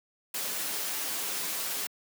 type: noise with comb filter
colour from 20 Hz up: white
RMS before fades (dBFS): -33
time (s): 0.34-1.87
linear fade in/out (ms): 5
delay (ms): 8.5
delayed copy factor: -0.55
effects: high-pass 200 Hz 12 dB/octave